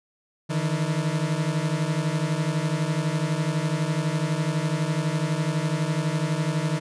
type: beating tone pair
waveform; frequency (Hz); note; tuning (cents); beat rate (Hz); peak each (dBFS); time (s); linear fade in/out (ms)
40% pulse; 150 / 162; D3 / E3; +37 / -30; 12; -25; 0.49-6.8; 20
effects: resampled to 24000 Hz